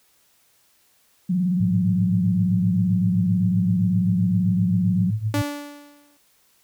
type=tone with vibrato; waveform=sine; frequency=180.2 Hz; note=F#3; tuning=45 cents flat; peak=-18 dBFS; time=1.29-5.11 s; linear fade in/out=10 ms; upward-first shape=square; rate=18 Hz; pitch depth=72 cents each way
type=tone with tremolo; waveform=sine; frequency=108.4 Hz; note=A2; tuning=25 cents flat; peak=-18 dBFS; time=1.6-5.42 s; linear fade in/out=5 ms; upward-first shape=triangle; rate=7.7 Hz; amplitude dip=90%
type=tone with exponential decay; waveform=sawtooth; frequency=290 Hz; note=D4; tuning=22 cents flat; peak=-16 dBFS; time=5.34-6.17 s; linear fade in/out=0 ms; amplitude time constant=180 ms
effects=white hiss -61 dBFS RMS until 6.63 s